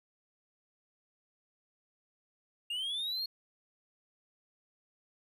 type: linear sweep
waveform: triangle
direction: up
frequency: 2780 to 4341 Hz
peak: -32 dBFS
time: 2.7-3.26 s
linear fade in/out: 5 ms
effects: none